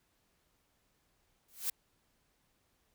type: noise with exponential growth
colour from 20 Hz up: blue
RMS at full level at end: -30 dBFS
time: 1.48-1.7 s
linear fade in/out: 5 ms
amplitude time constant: 46 ms
effects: pink hiss -75 dBFS RMS until 2.94 s